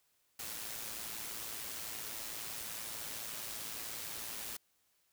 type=noise with amplitude modulation; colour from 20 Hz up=white; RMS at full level=-41 dBFS; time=0.39-4.57 s; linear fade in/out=5 ms; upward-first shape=sine; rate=111 Hz; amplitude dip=45%; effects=white hiss -75 dBFS RMS until 5.12 s